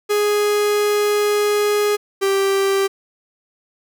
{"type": "tone pair in turn", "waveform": "45% pulse", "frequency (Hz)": [415.3, 391.3], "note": ["G#4", "G4"], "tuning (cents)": [0, -3], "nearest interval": "minor second", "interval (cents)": 103, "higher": "first", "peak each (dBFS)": -15, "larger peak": "neither", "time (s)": [[0.09, 1.97], [2.21, 2.88]], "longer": "first", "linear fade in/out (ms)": 20, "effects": []}